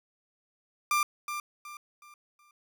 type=tone with echo; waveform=30% pulse; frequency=1189 Hz; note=D6; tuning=21 cents sharp; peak=-21 dBFS; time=0.91-1.03 s; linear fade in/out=2 ms; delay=370 ms; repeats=4; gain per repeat=-9 dB; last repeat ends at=2.51 s; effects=none